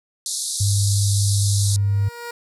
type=band-pass noise; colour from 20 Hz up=white; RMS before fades=-26 dBFS; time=0.26-1.76 s; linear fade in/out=0 ms; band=3700 to 11000 Hz; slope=96 dB/octave
type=tone; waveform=sine; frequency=100.6 Hz; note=G2; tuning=45 cents sharp; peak=-16 dBFS; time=0.6-2.09 s; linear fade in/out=10 ms
type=tone with exponential growth; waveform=15% pulse; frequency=474.3 Hz; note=A#4; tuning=30 cents sharp; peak=-22 dBFS; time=1.39-2.31 s; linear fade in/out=5 ms; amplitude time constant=200 ms
effects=none